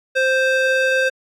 square tone with band-pass filter, 523.3 Hz, C5, in tune, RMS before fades -17 dBFS, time 0.15-1.1 s, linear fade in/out 20 ms, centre 1600 Hz, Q 0.99, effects AAC 48 kbps

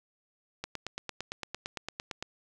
click train, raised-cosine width 0.2 ms, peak -18 dBFS, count 15, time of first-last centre 0.64-2.226 s, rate 8.83 Hz, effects none

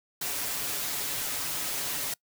white noise with comb filter, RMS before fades -32 dBFS, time 0.21-2.14 s, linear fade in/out 5 ms, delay 7 ms, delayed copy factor +0.6, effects noise-tail reverb RT60 0.1 s tail -24 dB re dry

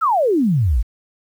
sine exponential sweep, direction down, 1400 to 47.38 Hz, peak -13 dBFS, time 0.01-0.83 s, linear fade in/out 20 ms, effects 8-bit

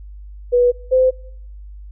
sine tone pair in turn, 489.1 / 515.1 Hz, B4 / C5, -17 / -27 cents, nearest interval minor second, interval 90 cents, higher second, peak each -10 / -10 dBFS, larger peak neither, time 0.52-0.72 / 0.91-1.11 s, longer neither, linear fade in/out 20 ms, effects noise-tail reverb RT60 0.7 s tail -23 dB re dry + added 50 Hz sine -33 dBFS peak until 1.91 s

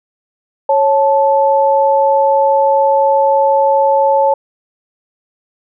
sine tone pair together, 550.9 / 874 Hz, C#5 / A5, -11 / -12 cents, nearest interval minor sixth, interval 799 cents, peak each -11 dBFS, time 0.69-4.34 s, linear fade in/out 5 ms, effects none

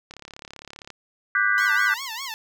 click train, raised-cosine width 0.2 ms, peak -22 dBFS, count 29, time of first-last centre 0.11-0.903 s, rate 35.3 Hz
sine chord, G major seventh, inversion second, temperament equal with one note detuned, 1174.7 / 1480 / 1583.5 / 1975.5 Hz, D6 / F#6 / G6 / B6, 0 / 0 / +17 / 0 cents, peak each -27 / -22 / -22 / -25 dBFS, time 1.35-1.94 s, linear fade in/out 2 ms
10% pulse tone with vibrato, 987.8 Hz, B5, in tune, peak -22 dBFS, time 1.58-2.34 s, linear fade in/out 0 ms, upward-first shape sine, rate 5 Hz, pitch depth 210 cents each way
effects none

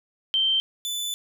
sine / sawtooth tone pair in turn, 3126 / 3497 Hz, G7 / A7, -6 / -11 cents, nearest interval major second, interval 195 cents, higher second, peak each -19 / -24 dBFS, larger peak first, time 0.34-0.6 / 0.85-1.14 s, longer second, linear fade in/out 0 ms, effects none

